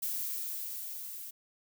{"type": "noise with level ramp", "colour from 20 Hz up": "violet", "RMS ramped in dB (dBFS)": [-34, -44], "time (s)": [0.02, 1.31], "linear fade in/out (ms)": 10, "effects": []}